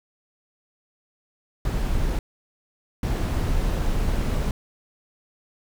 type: noise bursts at uneven times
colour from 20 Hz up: brown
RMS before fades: -23 dBFS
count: 2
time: 1.65-2.19 / 3.03-4.51 s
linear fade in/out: 2 ms
effects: none